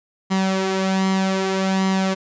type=tone with flanger; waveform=sawtooth; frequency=190.8 Hz; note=G3; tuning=47 cents flat; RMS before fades=-20 dBFS; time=0.3-2.15 s; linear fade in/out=20 ms; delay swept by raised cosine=0.98 to 4.28 ms; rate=0.64 Hz; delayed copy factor=+0.55; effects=resampled to 16000 Hz